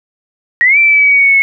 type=exponential two-way sweep; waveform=sine; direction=up then down; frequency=1864.7 to 2349 to 2183 Hz; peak=-5 dBFS; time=0.61-1.42 s; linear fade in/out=0 ms; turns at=0.78 s; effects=none